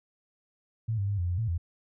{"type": "tone with pitch steps", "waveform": "sine", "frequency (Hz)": [112, 99.1, 101.3, 87.7, 88.5, 112.4, 85], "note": ["A2", "G2", "G#2", "F2", "F2", "A2", "F2"], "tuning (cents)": [31, 19, -43, 8, 23, 37, -46], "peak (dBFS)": -26, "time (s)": [0.88, 1.58], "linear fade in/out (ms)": 10, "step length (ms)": 100, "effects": []}